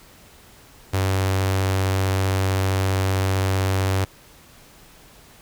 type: tone with notch filter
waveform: sawtooth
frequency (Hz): 95.4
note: G2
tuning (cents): -47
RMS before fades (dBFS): -21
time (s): 0.93-4.05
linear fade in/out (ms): 10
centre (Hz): 210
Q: 1.5
effects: pink hiss -49 dBFS RMS until 5.41 s